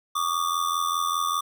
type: ring-modulated tone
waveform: square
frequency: 1174.7 Hz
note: D6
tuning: in tune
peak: -21 dBFS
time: 0.15-1.41 s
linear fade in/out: 10 ms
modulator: 42.5 Hz
effects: none